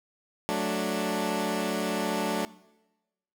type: chord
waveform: 15% pulse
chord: D major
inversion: first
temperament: equal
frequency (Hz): 185 / 220 / 293.7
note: F#3 / A3 / D4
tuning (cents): 0 / 0 / 0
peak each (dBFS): -25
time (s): 0.49-2.45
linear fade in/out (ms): 0
effects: noise-tail reverb RT60 1.0 s tail -20 dB re dry